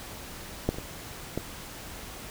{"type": "clicks", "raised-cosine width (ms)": 2, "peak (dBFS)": [-10, -27, -21, -15], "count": 4, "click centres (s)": [0.69, 0.744, 0.785, 1.376], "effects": ["pink hiss -42 dBFS RMS until 2.3 s"]}